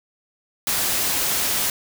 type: noise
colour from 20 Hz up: white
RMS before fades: -22 dBFS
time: 0.67-1.7 s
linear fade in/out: 2 ms
effects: none